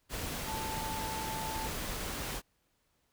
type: tone in noise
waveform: sine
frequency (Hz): 881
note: A5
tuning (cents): +2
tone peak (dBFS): -38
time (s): 0.45-1.7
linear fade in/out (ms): 50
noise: pink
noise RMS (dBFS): -38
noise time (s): 0.09-2.42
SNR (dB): -3
effects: pink hiss -75 dBFS RMS until 3.12 s